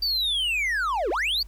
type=linear two-way sweep; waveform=triangle; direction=down then up; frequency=4687 to 322.3 to 4687 Hz; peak=-21 dBFS; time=0.02-1.43 s; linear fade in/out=5 ms; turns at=1.1 s; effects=added 50 Hz sine -40 dBFS peak until 1.47 s + pink hiss -60 dBFS RMS until 1.47 s